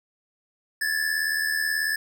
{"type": "tone pair together", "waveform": "square", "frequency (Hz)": [1675.6, 1754], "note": ["G#6", "A6"], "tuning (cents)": [15, -6], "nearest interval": "minor second", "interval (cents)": 79, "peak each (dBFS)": [-28, -26], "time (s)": [0.81, 1.96], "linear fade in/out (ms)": 5, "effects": []}